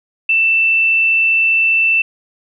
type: tone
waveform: sine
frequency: 2665 Hz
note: E7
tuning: 18 cents sharp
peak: -10 dBFS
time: 0.29-2.02 s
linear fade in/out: 5 ms
effects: none